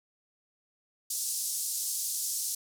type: band-pass noise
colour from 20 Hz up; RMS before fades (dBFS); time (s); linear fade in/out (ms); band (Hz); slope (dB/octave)
white; -33; 1.1-2.55; 5; 5100 to 12000; 24
effects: none